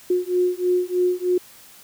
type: beating tone pair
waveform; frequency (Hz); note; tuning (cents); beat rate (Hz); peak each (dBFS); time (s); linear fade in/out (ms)
sine; 359 / 362.2; F4 / F#4; +48 / -37; 3.2; -21; 0.1-1.38; 5
effects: white hiss -47 dBFS RMS until 1.83 s